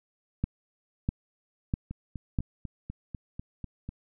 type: two click trains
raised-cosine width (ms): 5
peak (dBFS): -24 / -14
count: 9 / 4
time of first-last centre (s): 1.91-3.89 / 0.44-2.388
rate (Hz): 4.04 / 1.54
effects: none